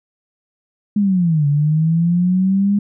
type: linear two-way sweep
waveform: sine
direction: down then up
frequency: 210.7 to 142.2 to 205.3 Hz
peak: -12 dBFS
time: 0.96-2.79 s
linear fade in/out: 5 ms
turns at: 1.47 s
effects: none